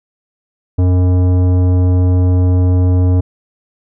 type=tone with tanh clipping; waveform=triangle; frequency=90.7 Hz; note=F#2; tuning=34 cents flat; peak=-10 dBFS; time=0.78-3.21 s; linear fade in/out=10 ms; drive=18 dB; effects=none